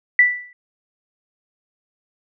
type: tone with exponential decay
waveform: sine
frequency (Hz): 1971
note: B6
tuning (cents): -4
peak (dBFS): -6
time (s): 0.19-0.53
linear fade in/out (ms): 2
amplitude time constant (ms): 72
effects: none